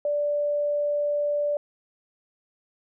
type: tone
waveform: sine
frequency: 585 Hz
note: D5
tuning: 7 cents flat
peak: -22 dBFS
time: 0.05-1.57 s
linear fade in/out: 2 ms
effects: none